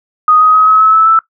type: tone with pitch steps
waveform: sine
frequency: 1244.5 / 1256.8 / 1269.2 / 1281.7 / 1294.4 / 1307.1 / 1320 Hz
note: D#6 / D#6 / D#6 / E6 / E6 / E6 / E6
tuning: 0 / +17 / +34 / -49 / -32 / -15 / +2 cents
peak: -4 dBFS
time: 0.28-1.19 s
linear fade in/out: 2 ms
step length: 130 ms
effects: noise-tail reverb RT60 0.1 s tail -18 dB re dry